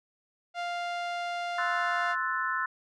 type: tone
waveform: sawtooth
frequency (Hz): 698.5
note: F5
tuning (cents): 0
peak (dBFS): -27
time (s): 0.54-2.16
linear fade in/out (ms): 50
type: chord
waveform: sine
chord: F# half-diminished seventh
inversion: second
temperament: equal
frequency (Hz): 1046.5 / 1318.5 / 1480 / 1760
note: C6 / E6 / F#6 / A6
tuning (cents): 0 / 0 / 0 / 0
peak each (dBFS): -33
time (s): 1.58-2.66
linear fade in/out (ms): 5
effects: low-pass 4000 Hz 12 dB/octave